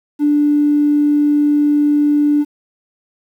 triangle tone, 293.7 Hz, D4, in tune, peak -6 dBFS, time 0.19-2.45 s, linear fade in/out 50 ms, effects tanh soft clip ceiling -8 dBFS + 8-bit

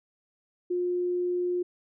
sine tone, 356.3 Hz, F4, 35 cents sharp, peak -25 dBFS, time 0.7-1.63 s, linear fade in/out 10 ms, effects none

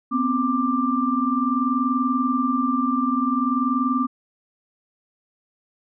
sine tone cluster, 245.6 / 266.1 / 1183 Hz, B3 / C4 / D6, -9 / +29 / +12 cents, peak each -23 dBFS, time 0.11-4.07 s, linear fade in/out 20 ms, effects none

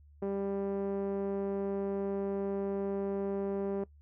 5% pulse tone with low-pass filter, 197.5 Hz, G3, 13 cents sharp, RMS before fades -34 dBFS, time 0.22-3.84 s, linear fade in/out 5 ms, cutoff 410 Hz, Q 1.7, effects noise-tail reverb RT60 0.1 s tail -20 dB re dry + added 73 Hz sine -55 dBFS peak until 4.01 s

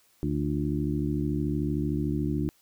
harmonic tone with a mistuned harmonic, 73.42 Hz, D2, in tune, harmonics 1 / 2 / 3 / 4 / 5, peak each -33 / -30 / -33 / -30 / -35 dBFS, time 0.23-2.49 s, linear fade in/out 0 ms, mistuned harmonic 5, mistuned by -69 cents, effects white hiss -64 dBFS RMS until 2.61 s

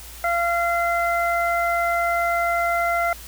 harmonic tone, 687 Hz, F5, 29 cents flat, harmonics 1 / 2 / 3, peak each -21 / -24 / -26 dBFS, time 0.24-3.13 s, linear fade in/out 2 ms, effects added 58 Hz sine -41 dBFS peak until 3.27 s + white hiss -41 dBFS RMS until 3.27 s

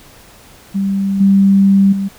sine tone with level steps, 196.1 Hz, G3, 1 cent sharp, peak -13 / -6 / -15 dBFS, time 0.74-2.09 s, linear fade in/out 20 ms, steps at 1.2 / 1.92 s, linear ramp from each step 10 ms, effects pink hiss -42 dBFS RMS until 2.18 s

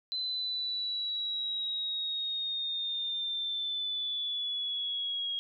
sine linear sweep, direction down, 4046 to 3278 Hz, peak -31 dBFS, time 0.12-5.39 s, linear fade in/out 0 ms, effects none

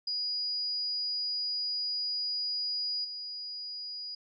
sine tone with level steps, 4900 Hz, D#8, 27 cents flat, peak -30 / -37 dBFS, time 0.07-4.15 s, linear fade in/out 5 ms, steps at 3.04 s, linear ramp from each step 10 ms, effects none

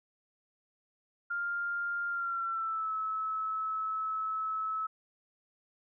sine tone with pitch glide, 1400 to 1298.7 Hz, F6 to E6, +4 to -26 cents, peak -31 dBFS, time 1.3-4.87 s, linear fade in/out 10 ms, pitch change -130 cents, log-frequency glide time 2.09-2.92 s, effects none

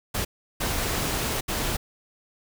pink noise bursts at uneven times, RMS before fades -27 dBFS, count 3, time 0.14-0.25 / 0.6-1.41 / 1.48-1.77 s, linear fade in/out 10 ms, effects none

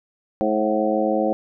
harmonic tone with a mistuned harmonic, 107.5 Hz, A2, 40 cents flat, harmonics 2 / 3 / 4 / 5 / 6 / 7, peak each -25 / -24 / -28 / -22 / -28 / -26 dBFS, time 0.41-1.33 s, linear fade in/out 0 ms, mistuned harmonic 6, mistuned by +57 cents, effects none

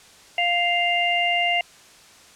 harmonic tone, 698.5 Hz, F5, in tune, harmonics 1 / 3 / 4, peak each -23 / -23 / -23 dBFS, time 0.38-1.61 s, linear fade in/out 2 ms, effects white hiss -49 dBFS RMS until 2.35 s + low-pass 8000 Hz 12 dB/octave

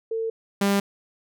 sine / sawtooth tone pair in turn, 450.1 / 199.46 Hz, A4 / G3, +39 / +30 cents, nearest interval octave + major second, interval 1409 cents, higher first, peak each -24 / -15 dBFS, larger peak second, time 0.11-0.3 / 0.61-0.8 s, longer neither, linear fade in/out 5 ms, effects none

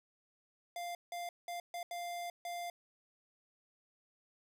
square tone bursts at uneven times, 697 Hz, F5, 4 cents flat, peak -40 dBFS, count 6, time 0.76-0.95 / 1.12-1.29 / 1.48-1.6 / 1.74-1.83 / 1.91-2.3 / 2.45-2.7 s, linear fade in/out 2 ms, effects none

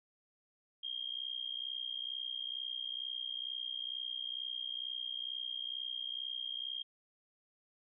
sine tone with amplitude modulation, 3219 Hz, G7, 45 cents sharp, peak -34 dBFS, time 0.83-6.83 s, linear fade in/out 10 ms, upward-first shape sine, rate 62.2 Hz, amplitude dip 90%, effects none

